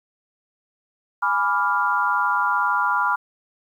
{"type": "chord", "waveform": "sine", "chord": "G# diminished seventh", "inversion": "none", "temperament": "equal", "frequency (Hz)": [830.6, 987.8, 1174.7, 1396.9], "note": ["G#5", "B5", "D6", "F6"], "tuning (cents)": [0, 0, 0, 0], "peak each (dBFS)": [-27, -22, -25, -22], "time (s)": [1.22, 3.16], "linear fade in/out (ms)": 10, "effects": ["9-bit"]}